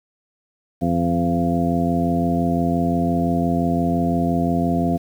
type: harmonic tone with a mistuned harmonic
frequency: 85.8 Hz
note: F2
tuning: 30 cents flat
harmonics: 1 / 2 / 3 / 4 / 5 / 6 / 8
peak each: -28 / -21 / -21 / -29 / -32 / -32 / -24 dBFS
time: 0.81-4.98 s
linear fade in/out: 20 ms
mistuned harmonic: 1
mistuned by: +22 cents
effects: 8-bit